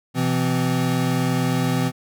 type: tone cluster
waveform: square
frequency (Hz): 127.1 / 166.9 / 256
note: C3 / E3 / C4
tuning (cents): -50 / +22 / -38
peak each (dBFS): -24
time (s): 0.14-1.92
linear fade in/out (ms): 50
effects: none